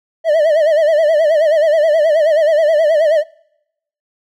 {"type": "tone with vibrato", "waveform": "triangle", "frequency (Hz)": 622.3, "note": "D#5", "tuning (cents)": 0, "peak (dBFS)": -7, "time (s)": [0.24, 3.24], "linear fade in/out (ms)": 50, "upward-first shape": "sine", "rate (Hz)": 9.4, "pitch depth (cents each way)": 110, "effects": ["noise-tail reverb RT60 0.8 s tail -25 dB re dry"]}